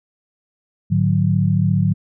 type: tone cluster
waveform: sine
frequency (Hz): 105.7 / 148.7 / 183.1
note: G#2 / D3 / F#3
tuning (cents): +31 / +22 / -18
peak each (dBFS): -18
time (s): 0.9-1.94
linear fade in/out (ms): 20
effects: none